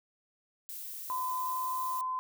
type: noise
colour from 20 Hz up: violet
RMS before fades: -42 dBFS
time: 0.69-2.01 s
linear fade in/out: 0 ms
type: tone with pitch glide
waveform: sine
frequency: 1017 to 1025.3 Hz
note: C6 to C6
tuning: -50 to -35 cents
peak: -31 dBFS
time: 1.1-2.19 s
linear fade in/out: 0 ms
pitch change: +15 cents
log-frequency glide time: 1.33-1.78 s
effects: none